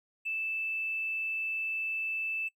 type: tone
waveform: triangle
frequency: 2637 Hz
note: E7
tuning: in tune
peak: -27 dBFS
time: 0.25-2.49 s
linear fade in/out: 20 ms
effects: noise-tail reverb RT60 0.1 s tail -24 dB re dry + tanh soft clip ceiling -29 dBFS